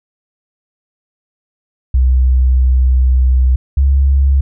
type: tone pair in turn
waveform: sine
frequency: 63.8 / 68.39 Hz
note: C2 / C#2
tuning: -43 / -23 cents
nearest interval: minor second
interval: 120 cents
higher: second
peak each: -7 dBFS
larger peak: neither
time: 1.94-3.56 / 3.77-4.41 s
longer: first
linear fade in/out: 5 ms
effects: none